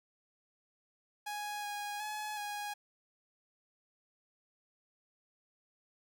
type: tone with pitch steps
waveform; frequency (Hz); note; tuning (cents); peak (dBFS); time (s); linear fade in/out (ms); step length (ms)
sawtooth; 831 / 824 / 848 / 826; G#5 / G#5 / G#5 / G#5; +1 / -14 / +36 / -10; -34; 1.26-2.74; 10; 370
effects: none